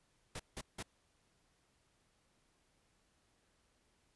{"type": "noise bursts", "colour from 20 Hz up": "pink", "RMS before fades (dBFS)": -44, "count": 3, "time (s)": [0.35, 0.828], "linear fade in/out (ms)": 5, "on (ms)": 46, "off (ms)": 170, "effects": ["pink hiss -75 dBFS RMS until 4.15 s", "resampled to 24000 Hz"]}